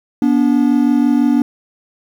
triangle tone pair together, 242.9 / 288.9 Hz, B3 / D4, -29 / -28 cents, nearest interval minor third, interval 301 cents, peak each -11 dBFS, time 0.22-1.42 s, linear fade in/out 2 ms, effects 7-bit

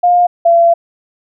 sine tone pair in turn, 708 / 679.3 Hz, F5 / F5, +23 / -48 cents, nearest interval minor second, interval 71 cents, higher first, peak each -6 / -5 dBFS, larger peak second, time 0.03-0.27 / 0.45-0.74 s, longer second, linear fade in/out 10 ms, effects none

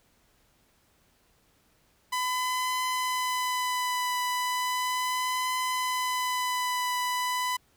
sawtooth tone with vibrato, 1003 Hz, B5, 26 cents sharp, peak -23 dBFS, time 2.12-7.57 s, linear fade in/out 10 ms, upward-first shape triangle, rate 0.36 Hz, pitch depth 18 cents each way, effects pink hiss -66 dBFS RMS until 7.76 s

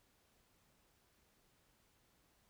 silence, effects pink hiss -74 dBFS RMS until 2.49 s

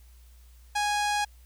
sawtooth tone with low-pass filter, 828 Hz, G#5, 5 cents flat, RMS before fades -27 dBFS, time 0.75-1.25 s, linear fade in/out 10 ms, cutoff 8200 Hz, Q 1, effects added 60 Hz sine -50 dBFS peak until 1.45 s + white hiss -63 dBFS RMS until 1.45 s

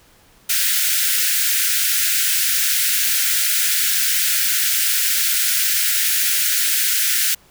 white high-pass noise, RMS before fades -18 dBFS, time 0.49-7.35 s, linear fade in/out 10 ms, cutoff 1400 Hz, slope 96 dB/octave, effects pink hiss -52 dBFS RMS until 7.5 s

